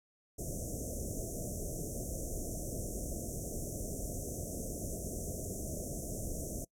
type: band-stop noise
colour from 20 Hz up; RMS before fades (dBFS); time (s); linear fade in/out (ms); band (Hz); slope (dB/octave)
pink; -39; 0.38-6.65; 10; 680 to 5800; 96
effects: noise-tail reverb RT60 0.1 s tail -23 dB re dry + low-pass 12000 Hz 12 dB/octave